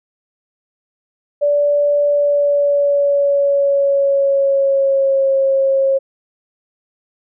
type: tone with pitch glide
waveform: sine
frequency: 580 to 541.2 Hz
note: D5 to C#5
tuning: -22 to -42 cents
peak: -11 dBFS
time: 1.41-5.99 s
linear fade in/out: 20 ms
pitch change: -120 cents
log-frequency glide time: 2.07-5.32 s
effects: none